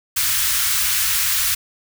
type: band-stop noise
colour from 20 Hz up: white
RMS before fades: -19 dBFS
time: 0.16-1.55 s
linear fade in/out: 10 ms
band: 110 to 1200 Hz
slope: 24 dB/octave
effects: none